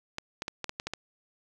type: clicks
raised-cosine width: 0.2 ms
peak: -16 dBFS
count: 8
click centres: 0.184 / 0.421 / 0.481 / 0.643 / 0.694 / 0.799 / 0.87 / 0.936 s
effects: none